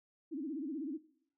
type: tone with vibrato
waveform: sine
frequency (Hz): 292.7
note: D4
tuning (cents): -6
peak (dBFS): -37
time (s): 0.31-0.98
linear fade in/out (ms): 20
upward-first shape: sine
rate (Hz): 16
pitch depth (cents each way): 220
effects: noise-tail reverb RT60 0.6 s tail -17 dB re dry